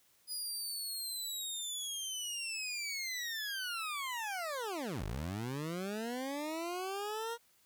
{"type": "linear two-way sweep", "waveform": "20% pulse", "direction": "down then up", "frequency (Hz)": [4978, 45.17, 474], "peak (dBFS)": -32, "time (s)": [0.27, 7.38], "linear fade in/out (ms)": 50, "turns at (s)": 5.04, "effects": ["white hiss -69 dBFS RMS until 7.65 s"]}